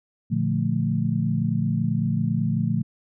sine chord, Bb major seventh, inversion none, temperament equal, 116.54 / 146.83 / 174.61 / 220 Hz, Bb2 / D3 / F3 / A3, 0 / 0 / 0 / 0 cents, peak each -26 dBFS, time 0.3-2.83 s, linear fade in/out 20 ms, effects none

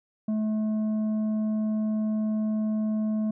sine tone with tanh clipping, 215.8 Hz, A3, 33 cents flat, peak -25 dBFS, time 0.28-3.31 s, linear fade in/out 5 ms, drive 6 dB, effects none

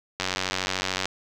click train, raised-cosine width 0.2 ms, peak -8 dBFS, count 81, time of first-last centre 0.2-1.056 s, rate 93.5 Hz, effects none

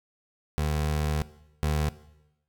25% pulse tone pair in turn, 75.6 / 75.6 Hz, D#2 / D#2, -49 / -49 cents, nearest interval unison, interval 0 cents, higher neither, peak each -21 / -20 dBFS, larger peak second, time 0.58-1.22 / 1.63-1.89 s, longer first, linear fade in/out 0 ms, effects noise-tail reverb RT60 0.9 s tail -17 dB re dry

